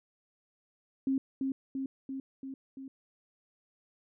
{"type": "tone with echo", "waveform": "sine", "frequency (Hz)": 268.1, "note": "C4", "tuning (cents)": 42, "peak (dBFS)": -26, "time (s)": [1.07, 1.18], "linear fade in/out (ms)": 2, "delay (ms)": 340, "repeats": 5, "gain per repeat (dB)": -3, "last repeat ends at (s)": 2.88, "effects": []}